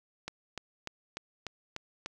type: click train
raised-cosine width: 0.2 ms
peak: -20 dBFS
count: 7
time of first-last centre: 0.28-2.06 s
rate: 3.37 Hz
effects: none